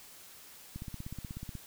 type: click train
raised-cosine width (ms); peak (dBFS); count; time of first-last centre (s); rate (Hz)
5; -28; 14; 0.76-1.553; 16.4
effects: white hiss -53 dBFS RMS until 1.66 s